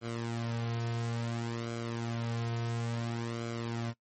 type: tone with flanger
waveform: sawtooth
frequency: 116.54 Hz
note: A#2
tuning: in tune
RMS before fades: -35 dBFS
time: 0.01-3.94 s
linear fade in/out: 50 ms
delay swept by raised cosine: 1.1 to 3.6 ms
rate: 0.58 Hz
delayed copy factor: -0.7
effects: noise-tail reverb RT60 0.1 s tail -22 dB re dry + MP3 32 kbps